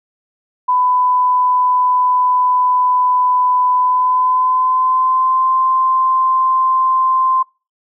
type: tone with pitch glide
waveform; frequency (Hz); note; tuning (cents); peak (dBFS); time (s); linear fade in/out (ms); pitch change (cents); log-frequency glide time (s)
sine; 1000 to 1041.3; B5 to C6; +21 to -9; -11; 0.68-7.43; 10; +70; 3.73-5.51
effects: noise-tail reverb RT60 0.3 s tail -24 dB re dry